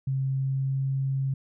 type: tone with pitch glide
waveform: sine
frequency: 134.1 to 135.03 Hz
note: C3 to C#3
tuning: +43 to -45 cents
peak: -24 dBFS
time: 0.07-1.34 s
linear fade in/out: 5 ms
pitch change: +12 cents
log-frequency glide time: 0.3-0.84 s
effects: none